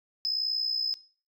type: tone with amplitude modulation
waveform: sine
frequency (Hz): 5100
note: D#8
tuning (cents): +42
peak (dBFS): -22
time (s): 0.25-0.94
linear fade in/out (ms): 0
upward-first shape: sine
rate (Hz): 60.9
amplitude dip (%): 70
effects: noise-tail reverb RT60 0.4 s tail -19 dB re dry + tanh soft clip ceiling -20 dBFS